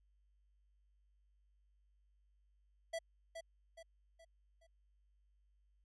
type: tone with echo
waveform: square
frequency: 659.3 Hz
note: E5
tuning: in tune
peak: -39 dBFS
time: 2.93-2.99 s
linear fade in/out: 10 ms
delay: 420 ms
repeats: 4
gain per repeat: -7 dB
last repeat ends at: 4.67 s
effects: added 50 Hz sine -70 dBFS peak until 5.84 s + resampled to 24000 Hz